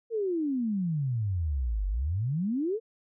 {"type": "exponential two-way sweep", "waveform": "sine", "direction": "down then up", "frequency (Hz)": [471.6, 46.25, 471.6], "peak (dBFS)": -26, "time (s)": [0.1, 2.8], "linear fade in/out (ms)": 50, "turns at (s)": 1.87, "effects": []}